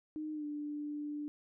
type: tone with pitch glide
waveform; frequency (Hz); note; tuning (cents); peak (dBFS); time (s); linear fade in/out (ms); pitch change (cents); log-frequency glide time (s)
sine; 307.7 to 295.3; D#4 to D4; -19 to +10; -37; 0.16-1.28; 0; -71; 0.33-0.45
effects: none